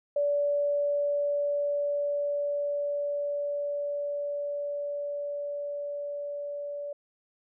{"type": "tone with level ramp", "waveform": "sine", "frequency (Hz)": 577, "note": "D5", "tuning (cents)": -31, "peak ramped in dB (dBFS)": [-23, -33], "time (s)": [0.16, 6.93], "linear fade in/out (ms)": 5, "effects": []}